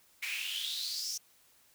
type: noise with high-pass filter sweep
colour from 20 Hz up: pink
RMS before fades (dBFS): -37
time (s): 0.22-1.18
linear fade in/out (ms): 10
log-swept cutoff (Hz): 2200 to 5900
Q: 7.9
effects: white hiss -65 dBFS RMS until 1.74 s